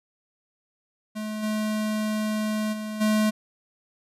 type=tone with level steps; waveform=square; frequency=214.5 Hz; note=A3; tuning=44 cents flat; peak=-30 / -25 / -31 / -20 dBFS; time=1.15-3.31 s; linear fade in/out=20 ms; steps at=1.42 / 2.72 / 3 s; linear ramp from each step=20 ms; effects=resampled to 32000 Hz